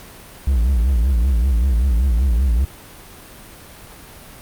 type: tone with vibrato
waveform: triangle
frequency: 61.74 Hz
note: B1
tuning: in tune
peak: -11 dBFS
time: 0.47-2.65 s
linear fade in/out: 5 ms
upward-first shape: sine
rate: 5.2 Hz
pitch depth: 190 cents each way
effects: pink hiss -40 dBFS RMS until 4.41 s + Opus 48 kbps